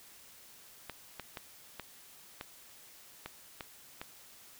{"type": "clicks", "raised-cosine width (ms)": 0.3, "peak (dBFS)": -24, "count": 8, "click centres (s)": [0.897, 1.197, 1.372, 1.797, 2.411, 3.26, 3.608, 4.015], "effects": ["white hiss -56 dBFS RMS until 4.59 s"]}